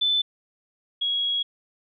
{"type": "tone pair in turn", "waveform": "sine", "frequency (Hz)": [3515, 3318], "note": ["A7", "G#7"], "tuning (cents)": [-2, -2], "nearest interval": "minor second", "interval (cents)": 100, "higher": "first", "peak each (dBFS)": [-19, -22], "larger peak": "first", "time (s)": [[0.01, 0.22], [1.01, 1.43]], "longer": "second", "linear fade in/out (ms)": 10, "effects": []}